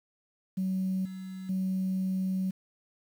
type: tone with level steps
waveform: sine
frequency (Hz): 188.2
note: F#3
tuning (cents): +30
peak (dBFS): -26 / -37 / -26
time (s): 0.57-2.51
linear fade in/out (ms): 10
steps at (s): 1.05 / 1.49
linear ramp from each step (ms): 5
effects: tanh soft clip ceiling -23 dBFS + 9-bit